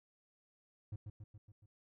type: tone with echo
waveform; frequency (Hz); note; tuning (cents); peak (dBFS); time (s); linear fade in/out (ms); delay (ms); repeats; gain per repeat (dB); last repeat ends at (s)
triangle; 105; G#2; +19; -38; 0.92-0.96; 5; 140; 5; -4; 1.66
effects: none